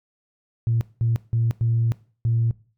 sine tone bursts at uneven times, 115.4 Hz, A#2, 17 cents flat, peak -17 dBFS, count 5, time 0.67-0.81 / 1.01-1.16 / 1.33-1.51 / 1.61-1.92 / 2.25-2.51 s, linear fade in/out 0 ms, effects noise-tail reverb RT60 0.4 s tail -20 dB re dry + tanh soft clip ceiling -13 dBFS

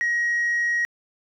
sine tone, 1893 Hz, A#6, 26 cents sharp, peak -18 dBFS, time 0.01-0.85 s, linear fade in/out 0 ms, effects tanh soft clip ceiling -18 dBFS + 10-bit

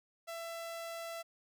sawtooth tone, 668 Hz, E5, 23 cents sharp, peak -37 dBFS, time 0.27-1.23 s, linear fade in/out 20 ms, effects none

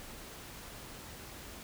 silence, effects pink hiss -48 dBFS RMS until 1.63 s

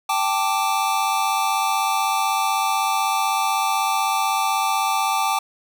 square chord, G suspended second, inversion none, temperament equal, 784 / 880 / 1174.7 Hz, G5 / A5 / D6, 0 / 0 / 0 cents, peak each -24 dBFS, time 0.09-5.39 s, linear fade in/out 5 ms, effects none

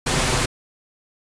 pink noise with comb filter, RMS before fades -20 dBFS, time 0.06-0.46 s, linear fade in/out 10 ms, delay 7.8 ms, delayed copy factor +0.55, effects resampled to 22050 Hz

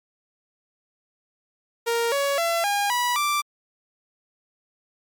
sawtooth tone with pitch steps, 466.2 / 560.9 / 674.7 / 811.7 / 976.5 / 1174.8 Hz, A#4 / C#5 / E5 / G#5 / B5 / D6, 0 / +20 / +40 / -40 / -20 / 0 cents, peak -17 dBFS, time 1.86-3.42 s, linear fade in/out 20 ms, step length 260 ms, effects MP3 96 kbps

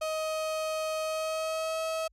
35% pulse tone with pitch glide, 629 to 643.3 Hz, D#5 to E5, +19 to -42 cents, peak -28 dBFS, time 0.01-2.08 s, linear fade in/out 10 ms, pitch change +39 cents, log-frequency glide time 1.02-1.81 s, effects added 50 Hz sine -63 dBFS peak until 2.12 s + low-pass 11000 Hz 12 dB/octave

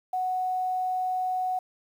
sine tone with quantisation, 740 Hz, F#5, in tune, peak -25 dBFS, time 0.13-1.59 s, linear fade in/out 5 ms, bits 9, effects none

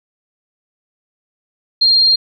sine tone, 4206 Hz, C8, 8 cents sharp, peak -8 dBFS, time 1.81-2.16 s, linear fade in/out 10 ms, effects none

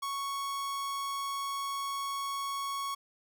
45% pulse tone, 1108.7 Hz, C#6, in tune, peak -33 dBFS, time 0.02-2.95 s, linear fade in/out 10 ms, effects none

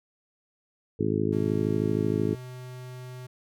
harmonic tone, 53 Hz, G#1, 36 cents sharp, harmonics 2 / 3 / 4 / 5 / 6 / 7 / 8, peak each -31 / -31 / -31 / -31 / -31 / -31 / -31 dBFS, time 0.99-2.35 s, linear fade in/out 10 ms
square tone, 126.4 Hz, B2, 41 cents sharp, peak -39 dBFS, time 1.32-3.27 s, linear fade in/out 10 ms
effects none

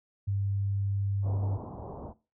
sine tone, 99.3 Hz, G2, 23 cents sharp, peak -26 dBFS, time 0.27-1.57 s, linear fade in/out 10 ms
pink low-pass noise, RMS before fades -40 dBFS, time 1.22-2.14 s, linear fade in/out 50 ms, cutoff 1000 Hz, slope 48 dB/octave
effects noise-tail reverb RT60 0.3 s tail -18 dB re dry + high-pass 60 Hz 12 dB/octave

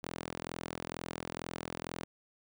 sawtooth tone with high-pass filter, 42.17 Hz, E1, 40 cents sharp, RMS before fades -42 dBFS, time 0.03-2.04 s, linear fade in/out 0 ms, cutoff 210 Hz, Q 0.6, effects none

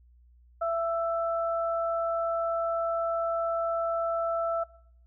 sine tone pair together, 669 / 1325.7 Hz, E5 / E6, +25 / +9 cents, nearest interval octave, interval 1184 cents, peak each -27 / -31 dBFS, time 0.61-4.64 s, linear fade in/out 10 ms, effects noise-tail reverb RT60 0.7 s tail -22 dB re dry + added 60 Hz sine -55 dBFS peak until 5.06 s

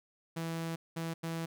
sawtooth tone bursts at uneven times, 164.7 Hz, E3, 1 cent flat, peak -31 dBFS, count 3, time 0.36-0.76 / 0.96-1.14 / 1.23-1.46 s, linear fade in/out 10 ms, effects none

